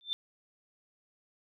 sine tone with exponential growth, 3558 Hz, A7, 19 cents sharp, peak -26 dBFS, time 0.01-0.13 s, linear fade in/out 0 ms, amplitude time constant 26 ms, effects none

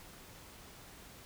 silence, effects pink hiss -54 dBFS RMS until 1.25 s

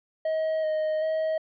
triangle tone with vibrato, 628 Hz, D#5, 16 cents sharp, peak -22 dBFS, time 0.25-1.38 s, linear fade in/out 5 ms, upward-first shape square, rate 1.3 Hz, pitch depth 16 cents each way, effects resampled to 11025 Hz

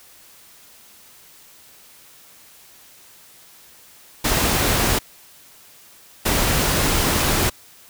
pink noise bursts at uneven times, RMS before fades -19 dBFS, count 2, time 4.24-4.99 / 6.25-7.5 s, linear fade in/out 10 ms, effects white hiss -48 dBFS RMS until 7.89 s

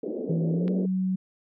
white band-pass noise, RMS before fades -32 dBFS, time 0.03-0.86 s, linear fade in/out 5 ms, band 210 to 520 Hz, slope 48 dB/octave
sine tone with pitch glide, 164.81 to 187.14 Hz, E3 to F#3, 0 to +20 cents, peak -23 dBFS, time 0.29-1.16 s, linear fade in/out 10 ms, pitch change +220 cents, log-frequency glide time 0.52-0.72 s
click, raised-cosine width 0.3 ms, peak -26 dBFS, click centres 0.68 s
effects none

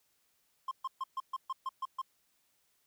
triangle tone bursts, 1058 Hz, C6, 19 cents sharp, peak -31 dBFS, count 9, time 0.68-2.017 s, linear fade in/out 5 ms, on 33 ms, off 130 ms, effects white hiss -74 dBFS RMS until 2.86 s

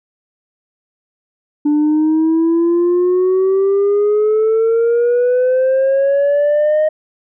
sine exponential sweep, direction up, 293.7 to 622.3 Hz, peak -8 dBFS, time 1.65-6.89 s, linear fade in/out 10 ms, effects tanh soft clip ceiling -9 dBFS

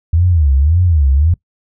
sine tone with vibrato, 77.8 Hz, D#2, in tune, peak -8 dBFS, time 0.13-1.34 s, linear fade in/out 5 ms, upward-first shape sine, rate 1.8 Hz, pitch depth 260 cents each way, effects noise-tail reverb RT60 0.1 s tail -21 dB re dry

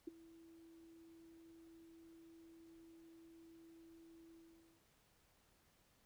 sine tone with ADSR envelope, 330 Hz, E4, 2 cents sharp, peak -40 dBFS, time 0.07-4.86 s, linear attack 8 ms, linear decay 13 ms, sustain -19 dB, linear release 520 ms, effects pink hiss -74 dBFS RMS until 6.05 s

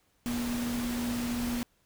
sine tone in noise, 240.3 Hz, B3, 47 cents flat, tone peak -30 dBFS, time 0.26-1.63 s, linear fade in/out 0 ms, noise pink, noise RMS -38 dBFS, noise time 0.26-1.63 s, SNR +5 dB, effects pink hiss -70 dBFS RMS until 1.85 s

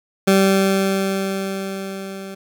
20% pulse tone with level ramp, 193.8 Hz, G3, 20 cents flat, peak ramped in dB -6 to -26 dBFS, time 0.27-2.35 s, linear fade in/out 10 ms, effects none

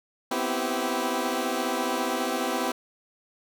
15% pulse chord, C major seventh, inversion third, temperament equal with one note detuned, 246.9 / 261.6 / 329.6 / 387.7 Hz, B3 / C4 / E4 / G4, 0 / 0 / 0 / -19 cents, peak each -25 dBFS, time 0.31-2.72 s, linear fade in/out 5 ms, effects none

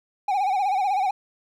triangle tone with vibrato, 784 Hz, G5, in tune, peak -18 dBFS, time 0.28-1.11 s, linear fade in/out 5 ms, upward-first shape sine, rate 16 Hz, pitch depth 100 cents each way, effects none

